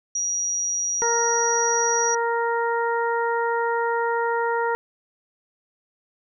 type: tone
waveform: sine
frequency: 5760 Hz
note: F#8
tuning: 47 cents flat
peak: -22 dBFS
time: 0.15-2.15 s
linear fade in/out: 5 ms
type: harmonic tone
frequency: 466.2 Hz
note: A#4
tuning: in tune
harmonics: 1 / 2 / 3 / 4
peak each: -24 / -24 / -29 / -32 dBFS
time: 1.02-4.75 s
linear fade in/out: 0 ms
effects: none